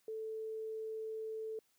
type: tone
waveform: sine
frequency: 440 Hz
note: A4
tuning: in tune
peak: -39 dBFS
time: 0.08-1.59 s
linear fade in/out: 2 ms
effects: white hiss -75 dBFS RMS until 1.78 s + high-pass 80 Hz 12 dB/octave